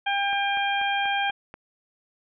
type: harmonic tone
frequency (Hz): 800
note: G5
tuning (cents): +35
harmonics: 1 / 2 / 3 / 4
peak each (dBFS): -25 / -28 / -30 / -31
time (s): 0.06-1.31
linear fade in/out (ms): 10
type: click train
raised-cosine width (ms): 0.5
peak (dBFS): -25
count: 6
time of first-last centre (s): 0.33-1.541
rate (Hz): 4.13
effects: none